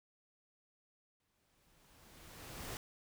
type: noise with exponential growth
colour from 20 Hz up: pink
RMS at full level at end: -43 dBFS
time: 1.2-2.77 s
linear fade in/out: 1 ms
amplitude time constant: 340 ms
effects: none